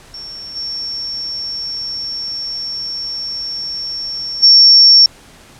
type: tone with level steps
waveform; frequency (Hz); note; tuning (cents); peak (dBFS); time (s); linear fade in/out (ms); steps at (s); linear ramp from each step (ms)
sine; 5470; F8; -37; -27 / -20 / -3; 0.14-5.06; 2; 0.55 / 4.42; 20
effects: pink hiss -42 dBFS RMS until 5.59 s + low-pass 10000 Hz 12 dB/octave